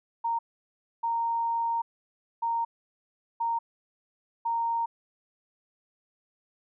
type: tone bursts at uneven times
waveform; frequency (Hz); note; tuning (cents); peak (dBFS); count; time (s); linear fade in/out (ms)
sine; 926; A#5; -12; -25; 5; 0.24-0.39 / 1.03-1.82 / 2.42-2.65 / 3.4-3.59 / 4.45-4.86; 10
effects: none